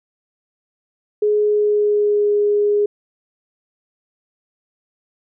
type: tone with pitch glide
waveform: sine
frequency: 419.8 to 413.3 Hz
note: G#4 to G#4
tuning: +19 to -8 cents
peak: -13 dBFS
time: 1.22-2.86 s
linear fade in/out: 5 ms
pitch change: -27 cents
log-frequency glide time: 1.38-2.32 s
effects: none